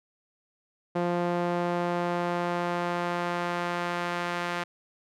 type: tone with band-pass filter sweep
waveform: sawtooth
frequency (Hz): 174.61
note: F3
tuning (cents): 0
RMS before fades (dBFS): -29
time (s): 0.95-4.64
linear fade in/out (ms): 10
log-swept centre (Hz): 570 to 1600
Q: 0.82
effects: none